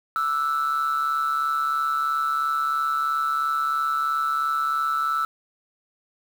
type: tone with amplitude modulation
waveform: sine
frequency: 1322 Hz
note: E6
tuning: 5 cents sharp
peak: -16 dBFS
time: 0.16-5.25 s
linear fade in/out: 0 ms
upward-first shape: sine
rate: 143 Hz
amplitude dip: 75%
effects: tanh soft clip ceiling -17 dBFS + 7-bit